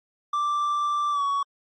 triangle tone with pitch glide, 1174.7 to 1122.9 Hz, D6 to C#6, 0 to +22 cents, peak -20 dBFS, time 0.33-1.43 s, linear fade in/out 5 ms, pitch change -78 cents, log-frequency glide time 1.11-1.23 s, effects MP3 32 kbps

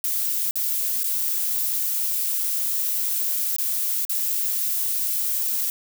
violet noise with dropouts, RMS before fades -24 dBFS, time 0.04-5.7 s, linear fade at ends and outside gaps 1 ms, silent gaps 0.51-0.556 / 1.034-1.042 / 3.564-3.584 / 4.051-4.094 s, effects none

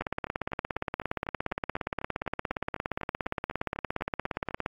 two click trains, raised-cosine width 0.5 ms, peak -22 / -14 dBFS, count 19 / 81, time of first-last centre 0.02-4.509 / 0.01-4.661 s, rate 4.01 / 17.2 Hz, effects AAC 32 kbps

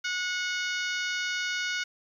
harmonic tone with a mistuned harmonic, 730 Hz, F#5, 24 cents flat, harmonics 2 / 3 / 4 / 5 / 6 / 7 / 8 / 9, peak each -31 / -35 / -37 / -39 / -41 / -42 / -43 / -44 dBFS, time 0.04-1.84 s, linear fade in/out 10 ms, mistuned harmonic 6, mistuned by +30 cents, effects 10-bit

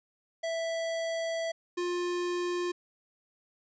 square tone pair in turn, 659.3 / 353.3 Hz, E5 / F4, 0 / +20 cents, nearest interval major seventh, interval 1080 cents, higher first, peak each -31 / -30 dBFS, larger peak second, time 0.43-1.52 / 1.77-2.72 s, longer first, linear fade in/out 10 ms, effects resampled to 16000 Hz

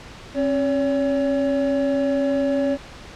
triangle tone pair together, 269.8 / 565.8 Hz, C#4 / C#5, -47 / +35 cents, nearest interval octave + minor second, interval 1282 cents, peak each -19 dBFS, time 0.34-2.78 s, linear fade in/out 50 ms, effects pink hiss -40 dBFS RMS until 3.15 s + low-pass 5000 Hz 12 dB/octave

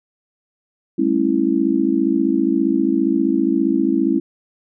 sine chord, A dominant seventh, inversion third, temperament just, 198 / 220 / 275 / 330 Hz, G3 / A3 / C#4 / E4, +18 / 0 / -14 / +2 cents, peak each -24 / -23 / -18 / -18 dBFS, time 0.98-4.2 s, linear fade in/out 10 ms, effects none

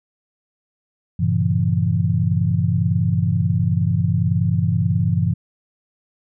sine chord, G diminished seventh, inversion none, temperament equal with one note detuned, 98 / 116.54 / 138.59 / 167.99 Hz, G2 / Bb2 / Db3 / Fb3, 0 / 0 / 0 / +33 cents, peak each -20 / -22 / -23 / -20 dBFS, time 1.19-5.34 s, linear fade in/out 10 ms, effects none

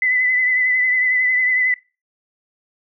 sine tone with vibrato, 2011 Hz, B6, 31 cents sharp, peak -14 dBFS, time 0.02-1.74 s, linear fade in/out 2 ms, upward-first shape triangle, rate 11 Hz, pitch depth 38 cents each way, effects noise-tail reverb RT60 0.3 s tail -22 dB re dry

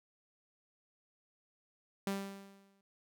sawtooth tone with exponential decay, 196.8 Hz, G3, 7 cents sharp, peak -28 dBFS, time 2.07-2.81 s, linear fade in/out 2 ms, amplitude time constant 160 ms, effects none

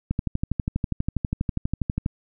click train, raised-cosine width 5 ms, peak -11 dBFS, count 25, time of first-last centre 0.11-2.061 s, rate 12.3 Hz, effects none

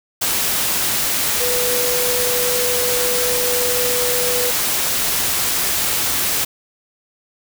sine tone in noise, 493.3 Hz, B4, 2 cents flat, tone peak -21 dBFS, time 1.4-4.51 s, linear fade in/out 10 ms, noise white, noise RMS -19 dBFS, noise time 0.21-6.45 s, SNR -5 dB, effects none

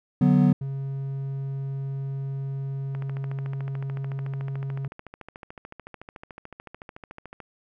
triangle chord, B minor, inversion first, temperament equal, 146.83 / 185 / 246.9 Hz, D3 / F#3 / B3, 0 / 0 / 0 cents, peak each -18 dBFS, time 0.21-0.53 s, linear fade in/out 5 ms
triangle tone, 136.5 Hz, C#3, 26 cents flat, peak -26 dBFS, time 0.61-4.88 s, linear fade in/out 5 ms
click train, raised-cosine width 0.5 ms, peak -25 dBFS, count 62, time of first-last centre 2.95-7.403 s, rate 13.7 Hz
effects none

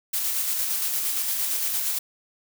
blue noise with tremolo, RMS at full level -25 dBFS, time 0.13-1.99 s, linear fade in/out 10 ms, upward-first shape square, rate 8.7 Hz, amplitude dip 25%, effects none

